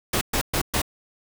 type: noise bursts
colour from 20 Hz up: pink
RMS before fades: -23 dBFS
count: 4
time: 0.13-0.818 s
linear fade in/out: 5 ms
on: 82 ms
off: 120 ms
effects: none